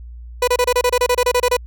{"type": "tone bursts", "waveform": "30% pulse", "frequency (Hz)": 493.9, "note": "B4", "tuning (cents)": 0, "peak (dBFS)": -10, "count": 14, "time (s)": [0.42, 1.568], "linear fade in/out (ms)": 5, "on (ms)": 56, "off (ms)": 28, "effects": ["added 59 Hz sine -32 dBFS peak until 1.66 s"]}